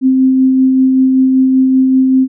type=tone with tremolo; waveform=sine; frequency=261.6 Hz; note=C4; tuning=in tune; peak=-5 dBFS; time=0.01-2.28 s; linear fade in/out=50 ms; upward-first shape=sine; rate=5.2 Hz; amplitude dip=25%; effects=none